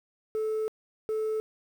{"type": "tone bursts at uneven times", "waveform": "sine", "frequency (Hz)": 435.4, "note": "A4", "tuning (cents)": -18, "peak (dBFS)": -24, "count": 2, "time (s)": [[0.35, 0.68], [1.09, 1.4]], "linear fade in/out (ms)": 0, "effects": ["tanh soft clip ceiling -26 dBFS", "9-bit"]}